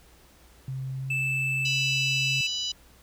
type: tone with pitch glide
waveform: sine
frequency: 132.3 to 134.3 Hz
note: C3 to C3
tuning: +20 to +46 cents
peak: -30 dBFS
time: 0.68-2.41 s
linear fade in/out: 2 ms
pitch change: +26 cents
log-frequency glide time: 0.92-1.21 s
type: tone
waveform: triangle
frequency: 2637 Hz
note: E7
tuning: in tune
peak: -24 dBFS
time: 1.1-2.47 s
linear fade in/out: 5 ms
type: harmonic tone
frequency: 987.8 Hz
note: B5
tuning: in tune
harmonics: 3 / 4 / 5 / 6 / 7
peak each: -31 / -33 / -35 / -39 / -42 dBFS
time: 1.65-2.72 s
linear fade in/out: 5 ms
effects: added 60 Hz sine -57 dBFS peak until 3.02 s + pink hiss -57 dBFS RMS until 3.02 s